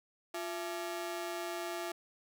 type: ring-modulated tone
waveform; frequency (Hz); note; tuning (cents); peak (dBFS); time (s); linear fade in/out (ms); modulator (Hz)
sawtooth; 511; C5; -41; -30; 0.34-1.92; 5; 160
effects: none